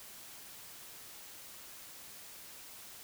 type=silence; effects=white hiss -51 dBFS RMS until 3.03 s